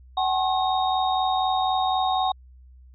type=tone cluster; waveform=sine; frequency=754 / 838 / 1075 / 3727 Hz; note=F#5 / G#5 / C6 / A#7; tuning=+32 / +15 / +47 / -1 cents; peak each=-22 / -29 / -28 / -30 dBFS; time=0.17-2.32 s; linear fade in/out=5 ms; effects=added 63 Hz sine -46 dBFS peak until 2.94 s